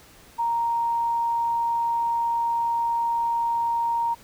sine tone, 932.3 Hz, A#5, in tune, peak -21 dBFS, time 0.38-4.15 s, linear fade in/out 20 ms, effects pink hiss -51 dBFS RMS until 4.23 s

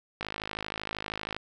click train, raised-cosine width 0.3 ms, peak -17 dBFS, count 62, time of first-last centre 0.21-1.365 s, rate 52.8 Hz, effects none

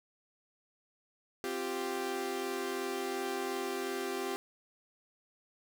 sawtooth chord, C suspended fourth, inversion none, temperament equal, 261.6 / 349.2 / 392 Hz, C4 / F4 / G4, 0 / 0 / 0 cents, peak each -38 / -36 / -32 dBFS, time 1.44-4.36 s, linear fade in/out 0 ms, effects none

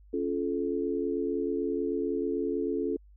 sine chord, Db augmented, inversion none, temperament just, 277.2 / 346.5 / 433.1 Hz, Db4 / F4 / A4, 0 / -14 / -27 cents, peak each -32 / -32 / -31 dBFS, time 0.13-2.97 s, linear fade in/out 10 ms, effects added 50 Hz sine -52 dBFS peak until 3.16 s

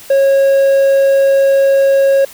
triangle tone, 547 Hz, C#5, 23 cents flat, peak -5 dBFS, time 0.1-2.25 s, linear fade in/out 5 ms, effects white hiss -36 dBFS RMS until 2.33 s

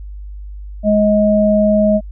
sine tone pair together, 209.2 / 629.8 Hz, G#3 / D#5, +13 / +21 cents, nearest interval octave + perfect fifth, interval 1908 cents, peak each -12 dBFS, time 0.83-2.01 s, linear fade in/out 50 ms, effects added 50 Hz sine -27 dBFS peak until 2.11 s

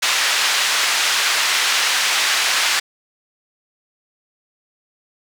pink band-pass noise, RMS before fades -18 dBFS, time 0.02-2.8 s, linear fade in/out 10 ms, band 1500 to 6400 Hz, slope 12 dB/octave, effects none

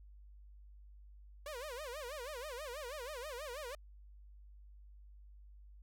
sawtooth tone with vibrato, 542 Hz, C#5, 39 cents flat, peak -39 dBFS, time 1.46-3.75 s, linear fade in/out 2 ms, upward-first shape sine, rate 6.2 Hz, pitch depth 240 cents each way, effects added 50 Hz sine -54 dBFS peak until 5.82 s

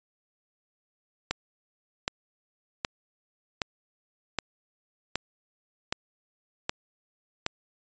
click train, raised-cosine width 0.2 ms, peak -9 dBFS, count 9, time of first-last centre 1.31-7.464 s, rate 1.3 Hz, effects resampled to 16000 Hz

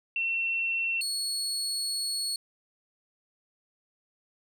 sine / 30% pulse tone pair in turn, 2708 / 4364 Hz, E7 / C#8, +46 / -28 cents, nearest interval minor sixth, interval 826 cents, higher second, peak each -26 dBFS, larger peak neither, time 0.16-1.01 / 1.01-2.36 s, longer second, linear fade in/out 2 ms, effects none

